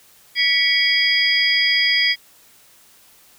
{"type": "tone cluster", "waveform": "sine", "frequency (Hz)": [1958, 2243, 3278, 4897], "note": ["B6", "C#7", "G#7", "D#8"], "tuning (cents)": [-15, 20, -23, -28], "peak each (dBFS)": -20, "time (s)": [0.35, 2.16], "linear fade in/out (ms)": 50, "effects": ["white hiss -51 dBFS RMS until 3.38 s"]}